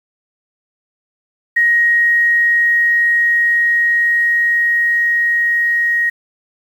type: tone with level ramp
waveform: sine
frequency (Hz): 1882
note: A#6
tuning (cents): +16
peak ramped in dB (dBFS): -9 to -12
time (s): 1.56-6.1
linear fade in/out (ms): 10
effects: 7-bit